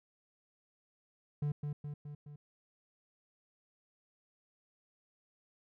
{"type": "tone with echo", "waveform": "triangle", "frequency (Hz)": 146.7, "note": "D3", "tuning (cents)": -2, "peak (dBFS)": -29, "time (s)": [1.42, 1.52], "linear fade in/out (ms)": 5, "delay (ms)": 210, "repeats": 4, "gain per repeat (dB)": -4, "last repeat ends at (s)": 2.36, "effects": []}